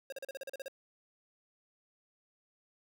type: tone bursts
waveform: square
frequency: 540 Hz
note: C#5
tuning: 45 cents flat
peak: -40 dBFS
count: 10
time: 0.1-0.682 s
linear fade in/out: 2 ms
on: 24 ms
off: 38 ms
effects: none